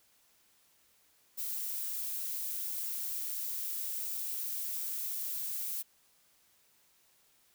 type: noise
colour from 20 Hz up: violet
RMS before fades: -37 dBFS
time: 1.37-5.83 s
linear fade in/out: 20 ms
effects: white hiss -68 dBFS RMS until 7.54 s